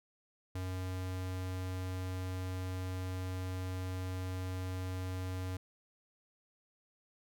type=tone; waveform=square; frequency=92.5 Hz; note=F#2; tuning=in tune; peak=-37 dBFS; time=0.55-5.57 s; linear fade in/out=5 ms; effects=none